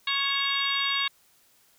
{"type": "harmonic tone with a mistuned harmonic", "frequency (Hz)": 555, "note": "C#5", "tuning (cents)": 2, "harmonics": [2, 3, 4, 5, 6, 7, 8], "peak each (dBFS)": [-32, -34, -31, -31, -34, -29, -39], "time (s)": [0.07, 1.08], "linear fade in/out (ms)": 5, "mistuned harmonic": 7, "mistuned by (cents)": -72, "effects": ["white hiss -62 dBFS RMS until 1.78 s"]}